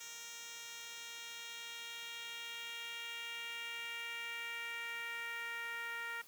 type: tone with band-pass filter sweep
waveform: 10% pulse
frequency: 466.2 Hz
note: A#4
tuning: in tune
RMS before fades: -45 dBFS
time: 0-6.22 s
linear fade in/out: 10 ms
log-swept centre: 5500 to 1700 Hz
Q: 1.9
effects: white hiss -60 dBFS RMS until 6.27 s + high-pass 100 Hz 12 dB/octave